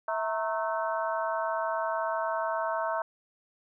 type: harmonic tone with a mistuned harmonic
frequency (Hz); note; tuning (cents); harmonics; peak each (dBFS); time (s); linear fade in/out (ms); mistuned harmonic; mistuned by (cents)
218.1; A3; -15; 3 / 4 / 5 / 6 / 7; -31 / -33 / -35 / -37 / -38; 0.08-3.02; 2; 4; +100
effects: none